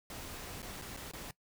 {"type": "noise with dropouts", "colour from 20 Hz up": "pink", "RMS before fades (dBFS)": -45, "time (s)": [0.1, 1.31], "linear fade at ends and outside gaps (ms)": 2, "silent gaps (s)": [[0.62, 0.627], [0.816, 0.82], [0.966, 0.971], [1.114, 1.134]], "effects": ["noise-tail reverb RT60 0.1 s tail -20 dB re dry"]}